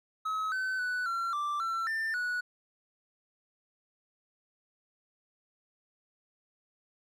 triangle tone with pitch steps, 1282 / 1523 / 1486 / 1364 / 1175 / 1346 / 1789 / 1469 Hz, E6 / F#6 / F#6 / F6 / D6 / E6 / A6 / F#6, -49 / +50 / +7 / -41 / +1 / +36 / +28 / -13 cents, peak -28 dBFS, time 0.25-2.41 s, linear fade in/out 10 ms, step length 270 ms, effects none

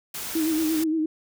white noise, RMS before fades -33 dBFS, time 0.14-0.84 s, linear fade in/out 5 ms
sine tone with vibrato, 317.1 Hz, D#4, 33 cents sharp, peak -21 dBFS, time 0.35-1.06 s, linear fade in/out 5 ms, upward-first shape sine, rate 8.7 Hz, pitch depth 52 cents each way
effects none

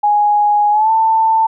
sine tone with pitch glide, 830.6 to 890.2 Hz, G#5 to A5, 0 to +20 cents, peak -9 dBFS, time 0.03-1.47 s, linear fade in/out 10 ms, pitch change +120 cents, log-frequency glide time 0.71-0.91 s, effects none

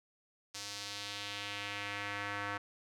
square tone with band-pass filter sweep, 101.8 Hz, G#2, 34 cents flat, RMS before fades -41 dBFS, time 0.54-2.58 s, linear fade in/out 10 ms, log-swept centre 5500 to 1500 Hz, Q 1.6, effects none

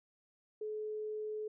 sine tone, 428.2 Hz, A4, 47 cents flat, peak -37 dBFS, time 0.61-1.48 s, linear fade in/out 5 ms, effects none

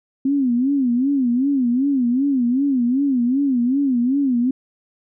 sine tone with vibrato, 259.9 Hz, C4, 11 cents flat, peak -15 dBFS, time 0.25-4.51 s, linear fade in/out 5 ms, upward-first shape sine, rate 2.6 Hz, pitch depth 160 cents each way, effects none

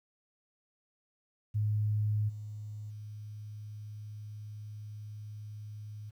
sine tone with level steps, 105.8 Hz, G#2, 33 cents sharp, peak -27 / -39 / -41 dBFS, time 1.54-6.11 s, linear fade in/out 20 ms, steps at 2.28 / 2.89 s, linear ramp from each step 20 ms, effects 11-bit

